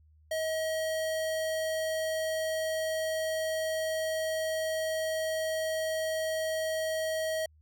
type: tone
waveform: square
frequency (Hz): 636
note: D#5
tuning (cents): +38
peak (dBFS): -30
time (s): 0.31-7.46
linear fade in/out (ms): 5
effects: added 77 Hz sine -58 dBFS peak until 7.61 s